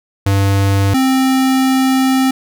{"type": "tone pair in turn", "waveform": "square", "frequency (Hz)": [98.5, 263], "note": ["G2", "C4"], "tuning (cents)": [9, 9], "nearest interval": "octave + perfect fourth", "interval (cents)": 1700, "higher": "second", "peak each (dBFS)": [-11, -11], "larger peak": "neither", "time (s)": [[0.26, 0.94], [0.94, 2.31]], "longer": "second", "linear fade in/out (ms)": 5, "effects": []}